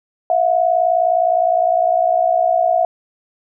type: tone pair together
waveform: sine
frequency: 661 / 720.7 Hz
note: E5 / F#5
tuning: +5 / -46 cents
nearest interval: minor second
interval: 149 cents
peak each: -15 dBFS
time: 0.3-2.85 s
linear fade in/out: 2 ms
effects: none